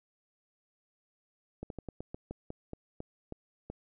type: slowing click train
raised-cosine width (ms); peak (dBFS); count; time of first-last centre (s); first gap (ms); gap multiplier
2; -26; 12; 1.63-3.7; 72; 1.18
effects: none